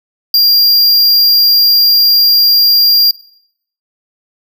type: tone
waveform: square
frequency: 4779 Hz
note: D8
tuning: 29 cents sharp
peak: -6 dBFS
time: 0.34-3.11 s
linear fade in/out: 2 ms
effects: noise-tail reverb RT60 0.7 s tail -19 dB re dry